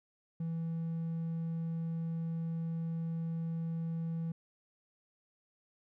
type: tone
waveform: triangle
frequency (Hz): 164.81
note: E3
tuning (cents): 0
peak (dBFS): -31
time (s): 0.4-4.32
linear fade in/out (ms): 5
effects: tanh soft clip ceiling -27 dBFS